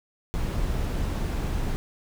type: noise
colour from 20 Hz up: brown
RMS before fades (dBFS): -27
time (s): 0.34-1.76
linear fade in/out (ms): 0
effects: none